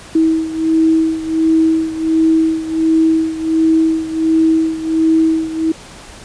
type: beating tone pair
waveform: sine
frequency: 321.2 / 322.6 Hz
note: E4 / E4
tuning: -45 / -37 cents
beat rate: 1.4 Hz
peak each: -12 / -16 dBFS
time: 0.15-5.72 s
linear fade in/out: 5 ms
effects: pink hiss -36 dBFS RMS until 6.24 s + resampled to 22050 Hz